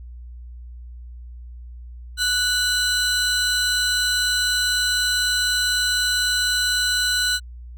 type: tone pair together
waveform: 35% pulse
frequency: 1480 / 4034 Hz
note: F#6 / B7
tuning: 0 / +36 cents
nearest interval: octave + perfect fourth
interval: 1736 cents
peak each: -20 dBFS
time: 2.17-7.4 s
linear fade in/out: 50 ms
effects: added 60 Hz sine -35 dBFS peak until 7.77 s